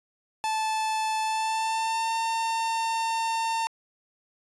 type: tone with pitch glide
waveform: 45% pulse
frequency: 874 to 905.9 Hz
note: A5 to A#5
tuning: -12 to -50 cents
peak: -25 dBFS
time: 0.44-3.67 s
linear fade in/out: 0 ms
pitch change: +62 cents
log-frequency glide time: 1.22-2.15 s
effects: resampled to 24000 Hz